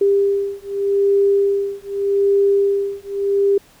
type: beating tone pair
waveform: sine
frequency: 398.1 / 398.93 Hz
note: G4 / G4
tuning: +27 / +30 cents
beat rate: 0.83 Hz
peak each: -17 dBFS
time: 0.01-3.58 s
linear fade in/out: 5 ms
effects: pink hiss -50 dBFS RMS until 3.8 s